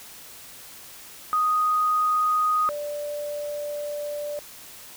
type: tone pair in turn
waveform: sine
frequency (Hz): 1244.5 / 587.3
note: D#6 / D5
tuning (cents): 0 / 0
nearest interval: octave + minor second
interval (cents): 1300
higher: first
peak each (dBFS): -19 / -28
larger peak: first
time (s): 1.33-2.69 / 2.69-4.39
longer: second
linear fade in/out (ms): 0
effects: white hiss -44 dBFS RMS until 4.96 s